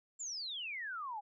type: exponential sweep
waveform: sine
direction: down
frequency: 7459 to 795 Hz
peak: -39 dBFS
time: 0.19-1.21 s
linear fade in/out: 20 ms
effects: none